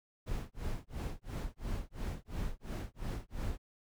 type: noise with tremolo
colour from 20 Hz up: brown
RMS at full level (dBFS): -35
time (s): 0.26-3.58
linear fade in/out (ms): 20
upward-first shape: sine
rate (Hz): 2.9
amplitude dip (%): 100
effects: none